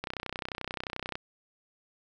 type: click train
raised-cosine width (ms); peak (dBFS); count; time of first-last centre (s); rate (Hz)
0.3; -18; 36; 0.04-1.155; 31.4
effects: none